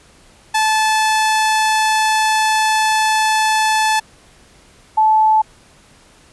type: tone pair in turn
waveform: sawtooth / sine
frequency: 870 / 870 Hz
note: A5 / A5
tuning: -20 / -20 cents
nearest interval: unison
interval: 0 cents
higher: neither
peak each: -9 dBFS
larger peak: neither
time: 0.54-4 / 4.97-5.42 s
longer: first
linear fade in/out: 10 ms
effects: pink hiss -48 dBFS RMS until 6.32 s + resampled to 24000 Hz